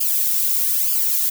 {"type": "noise with flanger", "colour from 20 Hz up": "violet", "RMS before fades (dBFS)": -19, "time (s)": [0, 1.3], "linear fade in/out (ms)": 10, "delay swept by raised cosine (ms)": [0.51, 2.31], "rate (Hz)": 1.1, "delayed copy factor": -0.8, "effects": []}